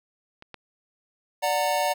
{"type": "clicks", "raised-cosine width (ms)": 0.3, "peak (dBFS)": [-28, -23], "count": 2, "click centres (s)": [0.424, 0.543]}
{"type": "chord", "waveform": "square", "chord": "D augmented", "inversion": "none", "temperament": "just", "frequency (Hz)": [587.3, 734.2, 917.7], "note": ["D5", "F#5", "A#5"], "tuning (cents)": [0, -14, -27], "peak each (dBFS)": [-27, -27, -28], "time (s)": [1.42, 1.94], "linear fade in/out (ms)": 20}
{"effects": []}